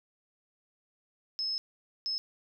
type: tone bursts at uneven times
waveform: sine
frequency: 5190 Hz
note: E8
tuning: 28 cents flat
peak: -30 dBFS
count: 2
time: 1.39-1.58 / 2.06-2.18 s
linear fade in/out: 0 ms
effects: none